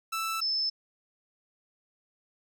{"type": "tone pair in turn", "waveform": ["sawtooth", "sine"], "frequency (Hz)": [1322, 5255], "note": ["E6", "E8"], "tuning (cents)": [5, -6], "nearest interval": "2 octaves", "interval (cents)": 2389, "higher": "second", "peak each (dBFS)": -26, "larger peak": "neither", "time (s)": [[0.12, 0.41], [0.41, 0.7]], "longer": "neither", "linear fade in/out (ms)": 10, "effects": []}